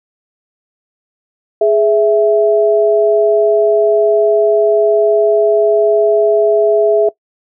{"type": "tone pair together", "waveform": "sine", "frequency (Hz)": [418.2, 659.3], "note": ["G#4", "E5"], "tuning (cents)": [12, 0], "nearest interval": "minor sixth", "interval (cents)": 788, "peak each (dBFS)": -10, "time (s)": [1.61, 7.09], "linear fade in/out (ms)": 5, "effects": ["noise-tail reverb RT60 0.1 s tail -20 dB re dry"]}